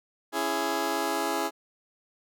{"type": "chord", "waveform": "15% pulse", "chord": "C# minor", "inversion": "none", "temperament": "just", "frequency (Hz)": [277.2, 332.6, 415.8], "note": ["C#4", "E4", "G#4"], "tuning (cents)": [0, 16, 2], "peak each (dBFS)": [-27, -24, -25], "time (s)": [0.32, 1.51], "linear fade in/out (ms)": 50, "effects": []}